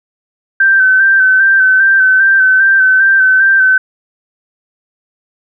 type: tone with vibrato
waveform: sine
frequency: 1548 Hz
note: G6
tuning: 22 cents flat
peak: -5 dBFS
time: 0.6-3.78 s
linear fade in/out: 5 ms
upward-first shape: square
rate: 2.5 Hz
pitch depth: 26 cents each way
effects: none